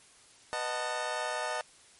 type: chord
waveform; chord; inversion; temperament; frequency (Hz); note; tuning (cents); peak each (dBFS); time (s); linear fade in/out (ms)
25% pulse; B dominant seventh; none; just; 493.9 / 617.4 / 740.8 / 889; B4 / D#5 / F#5 / A5; 0 / -14 / +2 / +18; -37 / -32 / -36 / -33; 0.53-1.61; 0
effects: white hiss -58 dBFS RMS until 1.99 s + MP3 48 kbps